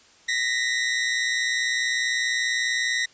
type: tone pair together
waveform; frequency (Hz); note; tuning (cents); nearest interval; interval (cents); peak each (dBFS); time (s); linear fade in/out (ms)
sawtooth; 1864.7 / 1984.8; A#6 / B6; 0 / +8; minor second; 108; -21 / -22; 0.28-3.06; 10
effects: white hiss -54 dBFS RMS until 3.13 s + resampled to 16000 Hz